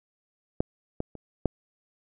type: clicks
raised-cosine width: 2 ms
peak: -10 / -16 / -28 / -9 dBFS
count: 4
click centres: 0.605 / 1.004 / 1.153 / 1.457 s
effects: none